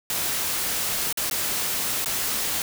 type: noise with dropouts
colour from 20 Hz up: white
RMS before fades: -26 dBFS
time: 0.1-2.62 s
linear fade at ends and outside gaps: 1 ms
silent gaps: 1.127-1.173 / 1.298-1.311 / 2.046-2.059 s
effects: none